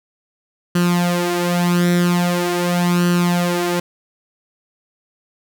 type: tone with flanger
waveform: sawtooth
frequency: 175.6 Hz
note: F3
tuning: 10 cents sharp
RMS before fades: -17 dBFS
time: 0.75-3.8 s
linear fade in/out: 5 ms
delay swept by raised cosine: 0.67 to 5.17 ms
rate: 0.43 Hz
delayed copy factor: +0.7
effects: none